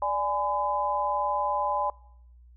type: chord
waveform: sine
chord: G# diminished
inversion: second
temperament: equal with one note detuned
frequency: 587.3 / 830.6 / 1010.9 Hz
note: D5 / G#5 / B5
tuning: 0 / 0 / +40 cents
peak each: -31 / -28 / -28 dBFS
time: 0.02-1.9 s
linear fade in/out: 2 ms
effects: noise-tail reverb RT60 0.8 s tail -24 dB re dry + added 60 Hz sine -50 dBFS peak until 2.56 s